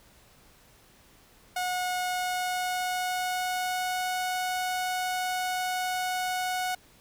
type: tone with pitch glide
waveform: sawtooth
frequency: 728 to 735.2 Hz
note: F#5 to F#5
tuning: -28 to -11 cents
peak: -24 dBFS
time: 1.56-6.75 s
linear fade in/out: 5 ms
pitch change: +17 cents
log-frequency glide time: 2.03-4.15 s
effects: pink hiss -58 dBFS RMS until 7 s